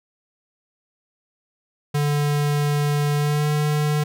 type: tone with pitch glide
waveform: square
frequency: 146.3 to 149.46 Hz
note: D3 to D3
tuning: -6 to +31 cents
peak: -19 dBFS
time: 1.94-4.04 s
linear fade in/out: 10 ms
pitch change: +37 cents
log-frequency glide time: 3.16-3.48 s
effects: none